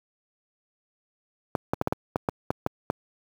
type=clicks; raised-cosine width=1 ms; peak=-9 dBFS; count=10; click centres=1.552 / 1.735 / 1.814 / 1.874 / 1.925 / 2.159 / 2.288 / 2.505 / 2.664 / 2.901 s; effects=high-pass 80 Hz 12 dB/octave + 7-bit